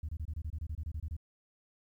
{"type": "tone bursts", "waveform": "sine", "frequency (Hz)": 77.5, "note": "D#2", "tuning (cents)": -6, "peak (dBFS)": -33, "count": 14, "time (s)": [0.03, 1.166], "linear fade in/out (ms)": 5, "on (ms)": 57, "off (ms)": 26, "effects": ["tanh soft clip ceiling -32 dBFS", "12-bit"]}